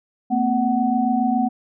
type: tone cluster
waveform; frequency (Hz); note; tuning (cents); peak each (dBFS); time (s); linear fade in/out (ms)
sine; 227.7 / 254.9 / 747; A#3 / C4 / F#5; -40 / -45 / +16; -21; 0.3-1.49; 20
effects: none